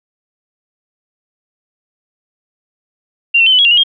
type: tone with pitch steps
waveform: sine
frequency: 2770 / 2701 / 3079 / 3002 / 3320 / 2775 / 2899 / 3230 Hz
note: F7 / E7 / G7 / F#7 / G#7 / F7 / F#7 / G#7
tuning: -15 / +42 / -32 / +24 / -1 / -12 / -36 / -49 cents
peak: -6 dBFS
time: 3.34-3.836 s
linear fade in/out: 10 ms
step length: 62 ms
effects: none